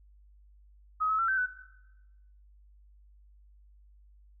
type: tone with pitch steps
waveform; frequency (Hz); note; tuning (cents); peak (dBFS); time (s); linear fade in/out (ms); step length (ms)
sine; 1266 / 1290 / 1349 / 1545 / 1498; D#6 / E6 / E6 / G6 / F#6; +30 / -38 / +40 / -26 / +21; -25; 1-1.47; 20; 94
effects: noise-tail reverb RT60 1.0 s tail -17 dB re dry + added 50 Hz sine -55 dBFS peak until 4.4 s